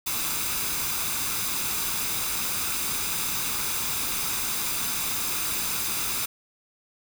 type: noise with comb filter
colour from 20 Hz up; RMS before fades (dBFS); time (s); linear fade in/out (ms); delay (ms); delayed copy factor
white; -28; 0.06-6.26; 10; 0.81; +0.5
effects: none